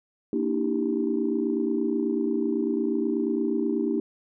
sine chord, E half-diminished seventh, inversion second, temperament equal with one note detuned, 233.1 / 293.7 / 321.9 / 392 Hz, Bb3 / D4 / E4 / G4, 0 / 0 / -41 / 0 cents, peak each -28 dBFS, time 0.33-4 s, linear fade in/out 2 ms, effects tanh soft clip ceiling -13 dBFS

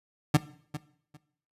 30% pulse tone with echo, 149 Hz, D3, 25 cents sharp, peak -14 dBFS, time 0.34-0.37 s, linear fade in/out 5 ms, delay 400 ms, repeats 2, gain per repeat -15 dB, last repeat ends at 1.17 s, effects noise-tail reverb RT60 0.6 s tail -17 dB re dry + resampled to 32000 Hz

